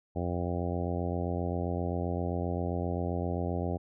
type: harmonic tone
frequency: 87.6 Hz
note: F2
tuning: 6 cents sharp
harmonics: 1 / 2 / 3 / 4 / 5 / 6 / 7 / 8 / 9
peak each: -33 / -36 / -38 / -39 / -40 / -41 / -41 / -42 / -43 dBFS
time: 0.15-3.78 s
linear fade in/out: 20 ms
effects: none